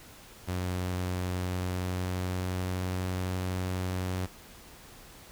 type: tone with pitch glide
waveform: sawtooth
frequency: 90.8 to 92.07 Hz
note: F#2 to F#2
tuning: -32 to -8 cents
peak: -26 dBFS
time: 0.47-4.27 s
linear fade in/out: 20 ms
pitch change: +24 cents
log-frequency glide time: 1.26-3.07 s
effects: pink hiss -51 dBFS RMS until 5.31 s